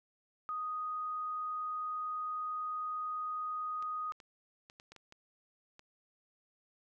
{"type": "tone", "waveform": "sine", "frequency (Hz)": 1244.5, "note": "D#6", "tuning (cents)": 0, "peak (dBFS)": -35, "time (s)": [0.49, 4.12], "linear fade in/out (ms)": 0}
{"type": "clicks", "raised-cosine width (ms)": 0.2, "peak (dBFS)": -36, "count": 9, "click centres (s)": [3.825, 4.122, 4.202, 4.699, 4.799, 4.92, 4.963, 5.124, 5.794]}
{"effects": []}